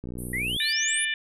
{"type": "click train", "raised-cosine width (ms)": 3, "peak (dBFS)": -23, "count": 33, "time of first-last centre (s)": [0.04, 0.564], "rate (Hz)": 61.1}
{"type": "band-pass noise", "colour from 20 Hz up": "pink", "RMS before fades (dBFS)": -43, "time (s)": [0.18, 0.73], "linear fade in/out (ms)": 10, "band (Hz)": [9100, 12000], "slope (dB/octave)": 96}
{"type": "exponential sweep", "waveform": "sine", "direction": "up", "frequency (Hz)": [1902, 10548], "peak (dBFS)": -26, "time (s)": [0.33, 1.05], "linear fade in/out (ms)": 5}
{"type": "harmonic tone", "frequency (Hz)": 592, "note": "D5", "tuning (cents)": 14, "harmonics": [3, 4, 5, 6], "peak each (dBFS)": [-28, -30, -32, -34], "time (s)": [0.6, 1.14], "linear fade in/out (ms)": 2}
{"effects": []}